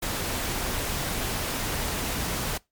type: noise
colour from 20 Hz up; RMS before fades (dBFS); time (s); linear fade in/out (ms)
pink; -29; 0.02-2.58; 10
effects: noise-tail reverb RT60 0.2 s tail -23 dB re dry + MP3 96 kbps